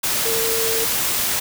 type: tone in noise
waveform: sine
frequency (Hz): 452.8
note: A4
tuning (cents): +50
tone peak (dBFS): -23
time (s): 0.25-0.85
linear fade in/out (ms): 10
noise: white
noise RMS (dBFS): -21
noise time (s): 0.03-1.4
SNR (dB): -5
effects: none